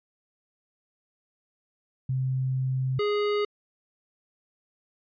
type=tone pair in turn; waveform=sine / square; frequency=130.6 / 414.6 Hz; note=C3 / G#4; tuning=-3 / -3 cents; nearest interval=octave + minor sixth; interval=2000 cents; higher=second; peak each=-24 dBFS; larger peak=neither; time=2.09-2.99 / 2.99-3.45 s; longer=first; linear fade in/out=5 ms; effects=resampled to 11025 Hz